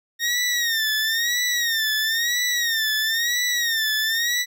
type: tone with vibrato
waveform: 20% pulse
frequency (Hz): 1846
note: A#6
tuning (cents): -17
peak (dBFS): -15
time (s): 0.19-4.46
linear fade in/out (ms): 50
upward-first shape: sine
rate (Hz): 1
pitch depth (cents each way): 110
effects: none